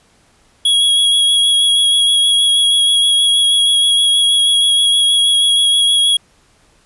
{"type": "tone with vibrato", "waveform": "square", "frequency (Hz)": 3322, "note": "G#7", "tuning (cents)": 0, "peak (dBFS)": -10, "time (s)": [0.65, 6.17], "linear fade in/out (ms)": 5, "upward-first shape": "sine", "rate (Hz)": 6.3, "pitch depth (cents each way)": 14, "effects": ["pink hiss -53 dBFS RMS until 6.85 s", "resampled to 24000 Hz"]}